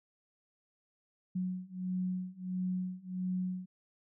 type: beating tone pair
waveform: sine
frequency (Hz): 182.8 / 184.3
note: F#3 / F#3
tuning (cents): -21 / -7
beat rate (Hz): 1.5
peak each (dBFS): -37 / -36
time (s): 1.35-3.66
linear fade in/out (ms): 10
effects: none